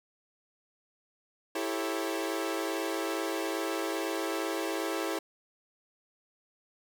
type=chord; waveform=sawtooth; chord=A dominant seventh; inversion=second; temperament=equal with one note detuned; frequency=329.6 / 392 / 440 / 545.5 Hz; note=E4 / G4 / A4 / C#5; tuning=0 / 0 / 0 / -28 cents; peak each=-30 / -33 / -34 / -34 dBFS; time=1.55-5.19 s; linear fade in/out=5 ms; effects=none